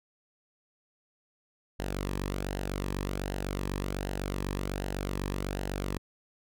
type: tone with flanger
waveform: sawtooth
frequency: 48 Hz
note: G1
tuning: 36 cents flat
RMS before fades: -34 dBFS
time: 1.79-5.98 s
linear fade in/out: 10 ms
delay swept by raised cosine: 0.85 to 1.42 ms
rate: 1.3 Hz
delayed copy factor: -0.5
effects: none